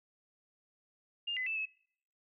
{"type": "tone with pitch steps", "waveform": "sine", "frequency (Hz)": [2812, 2019, 2639, 2587], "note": ["F7", "B6", "E7", "E7"], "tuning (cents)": [11, 38, 1, -33], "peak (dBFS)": -33, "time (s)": [1.27, 1.658], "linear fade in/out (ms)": 10, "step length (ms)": 97, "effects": ["noise-tail reverb RT60 0.7 s tail -26 dB re dry"]}